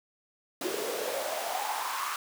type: noise with high-pass filter sweep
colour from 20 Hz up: pink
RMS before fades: -33 dBFS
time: 0.61-2.16 s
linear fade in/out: 2 ms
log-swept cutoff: 360 to 1200 Hz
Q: 4.8
effects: none